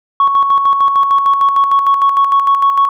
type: tone with tremolo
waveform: sine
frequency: 1108.7 Hz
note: C#6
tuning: in tune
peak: -5 dBFS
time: 0.2-2.89 s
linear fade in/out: 2 ms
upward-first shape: square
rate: 6.6 Hz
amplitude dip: 50%
effects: tanh soft clip ceiling -3 dBFS